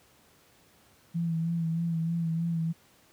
sine tone with vibrato, 166 Hz, E3, 12 cents sharp, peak -26 dBFS, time 1.14-2.73 s, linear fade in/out 20 ms, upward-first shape sine, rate 3.2 Hz, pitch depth 35 cents each way, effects pink hiss -61 dBFS RMS until 3.12 s + high-pass 80 Hz 12 dB/octave

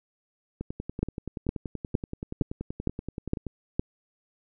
two click trains, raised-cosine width 3 ms, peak -11 / -20 dBFS, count 7 / 31, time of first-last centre 1.03-3.795 / 0.61-3.467 s, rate 2.17 / 10.5 Hz, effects none

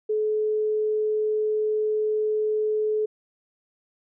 sine tone, 428.8 Hz, A4, 45 cents flat, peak -21 dBFS, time 0.09-3.06 s, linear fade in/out 10 ms, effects none

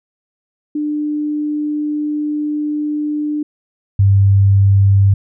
sine tone pair in turn, 298.7 / 98.71 Hz, D4 / G2, +29 / +13 cents, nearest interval octave + perfect fifth, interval 1916 cents, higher first, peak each -16 / -7 dBFS, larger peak second, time 0.75-3.43 / 3.99-5.14 s, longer first, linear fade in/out 5 ms, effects none

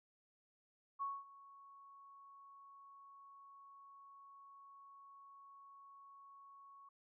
sine tone with ADSR envelope, 1108.7 Hz, C#6, in tune, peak -37 dBFS, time 0.99-6.89 s, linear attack 29 ms, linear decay 220 ms, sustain -20 dB, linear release 5 ms, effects none

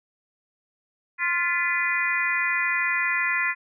harmonic tone with a mistuned harmonic, 349.2 Hz, F4, in tune, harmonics 3 / 4 / 5 / 6 / 7, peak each -31 / -31 / -27 / -25 / -29 dBFS, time 1.18-3.55 s, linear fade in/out 50 ms, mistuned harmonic 6, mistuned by -69 cents, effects none

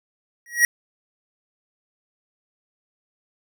square tone with exponential growth, 1903 Hz, A#6, 35 cents sharp, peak -10 dBFS, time 0.46-0.65 s, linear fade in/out 1 ms, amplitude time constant 40 ms, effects none

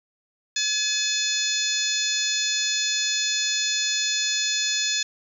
harmonic tone with a mistuned harmonic, 850 Hz, G#5, 40 cents sharp, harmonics 2 / 3 / 4 / 5 / 6 / 7 / 8, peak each -32 / -31 / -27 / -30 / -30 / -33 / -28 dBFS, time 0.56-5.03 s, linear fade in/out 5 ms, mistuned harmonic 4, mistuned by +49 cents, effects 9-bit

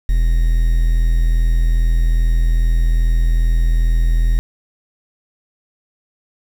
triangle tone with quantisation, 41.22 Hz, E1, 1 cent sharp, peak -9 dBFS, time 0.09-4.39 s, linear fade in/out 0 ms, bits 6, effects none

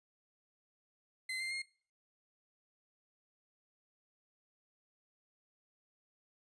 35% pulse tone with pitch steps, 2055 / 2095 / 2135 Hz, C7 / C7 / C7, -32 / +2 / +34 cents, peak -35 dBFS, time 1.29-1.62 s, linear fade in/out 5 ms, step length 110 ms, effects noise-tail reverb RT60 0.5 s tail -23 dB re dry + resampled to 22050 Hz

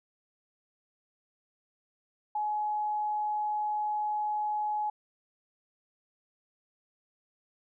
sine tone, 844 Hz, G#5, 28 cents sharp, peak -28 dBFS, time 2.35-4.9 s, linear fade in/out 5 ms, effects none

